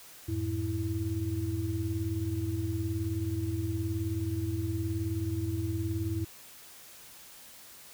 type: tone cluster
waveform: sine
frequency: 88.1 / 107.1 / 327.3 Hz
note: F2 / A2 / E4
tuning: +16 / -46 / -12 cents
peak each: -34 / -33 / -34 dBFS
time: 0.28-6.25 s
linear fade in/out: 10 ms
effects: white hiss -51 dBFS RMS until 7.93 s